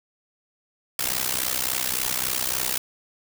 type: noise with amplitude modulation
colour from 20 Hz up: white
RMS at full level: -22 dBFS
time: 0.99-2.78 s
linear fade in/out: 2 ms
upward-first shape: sine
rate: 63.5 Hz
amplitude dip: 90%
effects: none